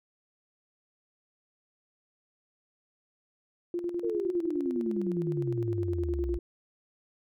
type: tone with tremolo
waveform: sine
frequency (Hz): 347.9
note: F4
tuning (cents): -7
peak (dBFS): -28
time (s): 3.74-6.39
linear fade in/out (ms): 2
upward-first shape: square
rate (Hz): 9.8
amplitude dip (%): 55
type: exponential sweep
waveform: sine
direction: down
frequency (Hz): 469.4 to 60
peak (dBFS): -30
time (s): 4.03-6.38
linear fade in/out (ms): 5
effects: none